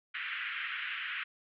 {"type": "band-pass noise", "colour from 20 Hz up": "pink", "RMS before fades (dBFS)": -38, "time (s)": [0.14, 1.24], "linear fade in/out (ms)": 10, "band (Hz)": [1400, 3000], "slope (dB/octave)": 48, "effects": []}